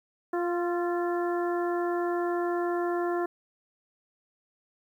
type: harmonic tone with a mistuned harmonic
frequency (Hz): 349.2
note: F4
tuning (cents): 0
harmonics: 1 / 2 / 3 / 4 / 5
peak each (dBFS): -27 / -33 / -37 / -39 / -41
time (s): 0.33-3.26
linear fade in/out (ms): 5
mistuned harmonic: 4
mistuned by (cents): -30
effects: 10-bit